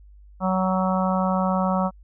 harmonic tone, 187 Hz, F#3, 19 cents sharp, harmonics 1 / 3 / 4 / 5 / 6 / 7, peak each -22 / -27 / -28 / -29 / -30 / -30 dBFS, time 0.4-1.91 s, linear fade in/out 50 ms, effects added 50 Hz sine -45 dBFS peak until 2.03 s

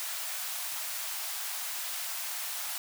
white high-pass noise, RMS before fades -36 dBFS, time 0-2.78 s, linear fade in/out 0 ms, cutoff 630 Hz, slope 48 dB/octave, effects none

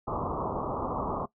white low-pass noise, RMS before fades -32 dBFS, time 0.07-1.26 s, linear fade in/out 10 ms, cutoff 1200 Hz, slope 96 dB/octave, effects noise-tail reverb RT60 0.1 s tail -18 dB re dry

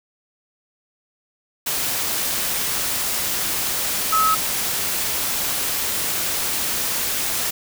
sine tone in noise, 1287 Hz, E6, 42 cents flat, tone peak -15 dBFS, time 4.12-4.35 s, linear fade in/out 10 ms, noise white, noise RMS -23 dBFS, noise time 1.66-7.51 s, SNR +5 dB, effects none

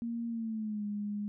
sine tone with pitch glide, 233.1 to 206.5 Hz, A#3 to G#3, 0 to -10 cents, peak -33 dBFS, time 0.02-1.28 s, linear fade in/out 0 ms, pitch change -210 cents, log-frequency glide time 0.28-0.85 s, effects none

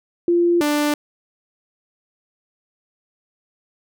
sine / sawtooth tone pair in turn, 345.6 / 295.2 Hz, F4 / D4, -18 / +9 cents, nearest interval minor third, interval 273 cents, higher first, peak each -13 dBFS, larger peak neither, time 0.28-0.61 / 0.61-0.94 s, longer neither, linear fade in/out 2 ms, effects none

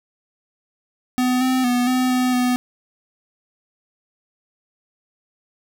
square tone with pitch steps, 251.5 / 257.8 / 245.5 / 254.5 / 252.4 / 248.7 Hz, B3 / C4 / B3 / C4 / B3 / B3, +32 / -26 / -10 / -48 / +38 / +12 cents, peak -17 dBFS, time 1.18-2.56 s, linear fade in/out 0 ms, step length 230 ms, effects none

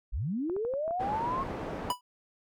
sine linear sweep, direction up, 34.7 to 1103 Hz, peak -29 dBFS, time 0.12-1.44 s, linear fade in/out 20 ms
clicks, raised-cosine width 1 ms, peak -29 dBFS, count 12, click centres 0.498 / 0.565 / 0.65 / 0.738 / 0.879 / 0.909 / 1.013 / 1.141 / 1.25 / 1.299 / 1.332 / 1.41 s
white low-pass noise, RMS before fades -37 dBFS, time 0.99-1.93 s, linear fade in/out 20 ms, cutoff 730 Hz, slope 12 dB/octave
square tone with exponential decay, 987 Hz, B5, 1 cent flat, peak -24 dBFS, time 1.9-2.01 s, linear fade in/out 2 ms, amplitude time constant 22 ms
effects none

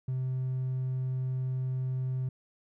triangle tone, 129.4 Hz, C3, 19 cents flat, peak -26 dBFS, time 0.08-2.29 s, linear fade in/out 5 ms, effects tanh soft clip ceiling -24 dBFS

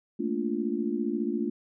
sine chord, Bb major seventh, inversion third, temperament just, 218.5 / 233.1 / 291.4 / 349.6 Hz, A3 / Bb3 / D4 / F4, -12 / 0 / -13 / +2 cents, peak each -32 dBFS, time 0.19-1.5 s, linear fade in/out 10 ms, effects none

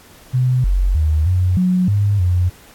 sine tone with pitch steps, 126.9 / 46.06 / 77.3 / 91.1 / 182.5 / 101.8 / 89.7 Hz, B2 / F#1 / D#2 / F#2 / F#3 / G#2 / F2, +47 / -7 / -11 / -26 / -24 / -34 / +47 cents, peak -12 dBFS, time 0.33-2.5 s, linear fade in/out 20 ms, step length 310 ms, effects pink hiss -45 dBFS RMS until 2.74 s + AAC 64 kbps

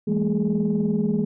sine tone cluster, 164.8 / 204.1 / 224.5 / 416.8 Hz, E3 / G#3 / A3 / G#4, 0 / -30 / +35 / +6 cents, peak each -26 / -22 / -24 / -27 dBFS, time 0.07-1.25 s, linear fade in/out 10 ms, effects tanh soft clip ceiling -12 dBFS

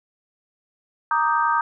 sine chord, Eb major seventh, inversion second, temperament equal, 932.3 / 1174.7 / 1244.5 / 1568 Hz, Bb5 / D6 / Eb6 / G6, 0 / 0 / 0 / 0 cents, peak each -21 / -26 / -22 / -25 dBFS, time 1.11-1.61 s, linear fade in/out 2 ms, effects none

